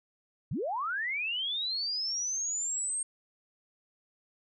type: linear sweep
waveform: sine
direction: up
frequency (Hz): 91.6 to 8550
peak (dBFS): -30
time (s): 0.51-3.03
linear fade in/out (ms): 5
effects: none